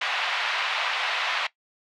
white band-pass noise, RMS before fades -27 dBFS, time 0.01-1.47 s, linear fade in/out 5 ms, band 710 to 3300 Hz, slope 24 dB/octave, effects noise-tail reverb RT60 0.1 s tail -18 dB re dry

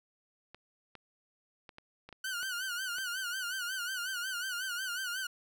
clicks, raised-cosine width 0.3 ms, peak -32 dBFS, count 8, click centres 0.546 / 0.953 / 1.692 / 1.784 / 2.09 / 2.127 / 2.43 / 2.984 s
sawtooth tone with vibrato, 1480 Hz, F#6, in tune, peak -31 dBFS, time 2.24-5.27 s, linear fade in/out 5 ms, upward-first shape sine, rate 5.5 Hz, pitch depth 100 cents each way
effects none

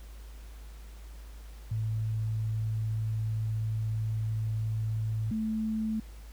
sine tone pair in turn, 110 / 219 Hz, A2 / A3, 0 / -8 cents, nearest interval octave, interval 1192 cents, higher second, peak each -28 dBFS, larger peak neither, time 1.71-5.31 / 5.31-6 s, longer first, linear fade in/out 5 ms, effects added 53 Hz sine -43 dBFS peak until 6.32 s + pink hiss -57 dBFS RMS until 6.32 s

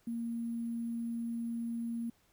sine tone with sample-and-hold, 232.4 Hz, A#3, 5 cents flat, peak -34 dBFS, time 0.07-2.1 s, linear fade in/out 5 ms, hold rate 11025 Hz, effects pink hiss -70 dBFS RMS until 2.32 s

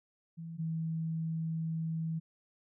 sine tone pair in turn, 164.81 / 161.98 Hz, E3 / E3, 0 / -30 cents, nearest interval unison, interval 30 cents, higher first, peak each -40 / -32 dBFS, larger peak second, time 0.37-0.58 / 0.58-2.2 s, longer second, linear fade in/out 20 ms, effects none

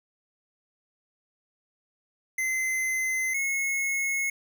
square tone pair in turn, 2057 / 2178 Hz, C7 / C#7, -30 / -31 cents, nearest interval minor second, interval 99 cents, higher second, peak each -26 dBFS, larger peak neither, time 2.38-3.34 / 3.34-4.3 s, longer neither, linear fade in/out 5 ms, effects none

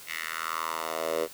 10% pulse tone with high-pass filter sweep, 80.9 Hz, E2, 32 cents flat, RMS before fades -32 dBFS, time 0.06-1.28 s, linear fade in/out 50 ms, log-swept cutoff 2200 to 460 Hz, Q 3.4, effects white hiss -47 dBFS RMS until 1.33 s

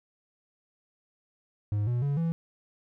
triangle tone with pitch steps, 103.83 / 121.35 / 141.84 / 165.77 Hz, G#2 / B2 / C#3 / E3, 0 / -30 / +40 / +10 cents, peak -23 dBFS, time 1.72-2.32 s, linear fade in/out 0 ms, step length 150 ms, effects none

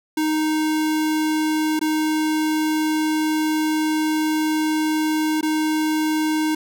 square tone with dropouts, 310.7 Hz, D#4, 2 cents flat, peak -19 dBFS, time 0.17-6.55 s, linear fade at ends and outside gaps 5 ms, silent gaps 1.793-1.812 / 5.411-5.428 s, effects none

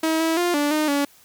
sawtooth tone with pitch steps, 320.1 / 325 / 350.8 / 291.3 / 306.4 / 284.3 Hz, D#4 / E4 / F4 / D4 / D#4 / C#4, +49 / -24 / +8 / -14 / -27 / +44 cents, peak -15 dBFS, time 0.03-1.05 s, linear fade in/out 5 ms, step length 170 ms, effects white hiss -53 dBFS RMS until 1.24 s

